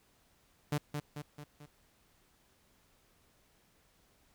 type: tone with echo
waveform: sawtooth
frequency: 147.4 Hz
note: D3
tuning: 7 cents sharp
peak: -26 dBFS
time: 0.72-0.78 s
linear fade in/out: 5 ms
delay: 220 ms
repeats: 4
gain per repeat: -5 dB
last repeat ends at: 1.66 s
effects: pink hiss -69 dBFS RMS until 4.34 s